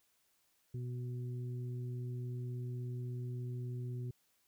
harmonic tone, 123.47 Hz, B2, in tune, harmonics 1 / 2 / 3, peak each -38 / -52 / -51 dBFS, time 0.74-4.11 s, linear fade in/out 5 ms, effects white hiss -75 dBFS RMS until 4.47 s

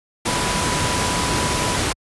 sine tone in noise, 987.8 Hz, B5, in tune, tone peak -26 dBFS, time 0.27-1.77 s, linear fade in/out 10 ms, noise pink, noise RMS -20 dBFS, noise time 0.25-1.93 s, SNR -9 dB, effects high-pass 60 Hz 12 dB/octave + resampled to 24000 Hz

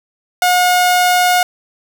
sawtooth tone, 721 Hz, F#5, 45 cents flat, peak -6 dBFS, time 0.42-1.43 s, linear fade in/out 2 ms, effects none

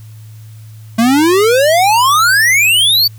square exponential sweep, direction up, 220 to 4659 Hz, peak -8 dBFS, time 0.98-3.08 s, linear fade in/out 10 ms, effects added 109 Hz sine -31 dBFS peak until 3.18 s + white hiss -48 dBFS RMS until 3.18 s

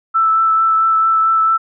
sine tone with vibrato, 1321 Hz, E6, 3 cents sharp, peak -10 dBFS, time 0.14-1.58 s, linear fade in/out 20 ms, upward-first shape triangle, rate 4.5 Hz, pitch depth 14 cents each way, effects none

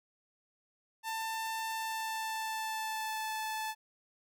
sawtooth tone with pitch glide, 892 to 872.6 Hz, A5 to A5, +23 to -15 cents, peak -31 dBFS, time 1.03-3.75 s, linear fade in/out 50 ms, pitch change -38 cents, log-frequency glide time 1.67-3.31 s, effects none

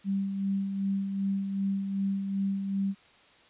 sine tone with tremolo, 196 Hz, G3, in tune, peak -25 dBFS, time 0.04-2.95 s, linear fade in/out 50 ms, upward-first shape sine, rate 2.6 Hz, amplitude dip 45%, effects white hiss -58 dBFS RMS until 3.49 s + resampled to 8000 Hz

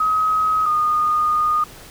sine tone pair in turn, 1268 / 1227.6 Hz, D#6 / D#6, +32 / -24 cents, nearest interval minor second, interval 56 cents, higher first, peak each -15 dBFS, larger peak neither, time 0-0.66 / 0.66-1.64 s, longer second, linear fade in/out 5 ms, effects pink hiss -41 dBFS RMS until 1.9 s

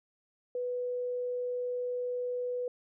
sine tone, 493.9 Hz, B4, in tune, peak -31 dBFS, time 0.55-2.68 s, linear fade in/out 2 ms, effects none

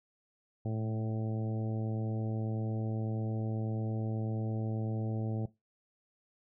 harmonic tone with a mistuned harmonic, 110 Hz, A2, in tune, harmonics 1 / 2 / 3 / 4 / 5 / 6 / 7, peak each -33 / -39 / -43 / -45 / -47 / -49 / -50 dBFS, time 0.65-5.46 s, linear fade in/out 5 ms, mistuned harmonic 1, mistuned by +27 cents, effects noise-tail reverb RT60 0.2 s tail -18 dB re dry

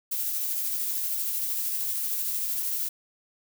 violet noise with tremolo, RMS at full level -28 dBFS, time 0.11-2.89 s, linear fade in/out 10 ms, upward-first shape sine, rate 13 Hz, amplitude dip 25%, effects none

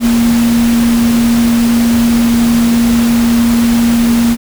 sine tone in noise, 234.2 Hz, A#3, 8 cents sharp, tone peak -7 dBFS, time 0-4.37 s, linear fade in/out 50 ms, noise pink, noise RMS -20 dBFS, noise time 0-4.37 s, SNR +10 dB, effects none

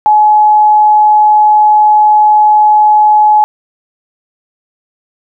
sine tone, 848 Hz, G#5, 36 cents sharp, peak -3 dBFS, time 0.06-3.44 s, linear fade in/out 0 ms, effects none

